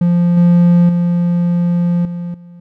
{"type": "tone with level steps", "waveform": "triangle", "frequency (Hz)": 173.9, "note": "F3", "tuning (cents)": -7, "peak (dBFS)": [-7, -4, -9, -18, -32], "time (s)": [0.01, 2.6], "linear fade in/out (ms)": 5, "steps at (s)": [0.37, 0.89, 2.05, 2.34], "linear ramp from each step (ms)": 2, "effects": []}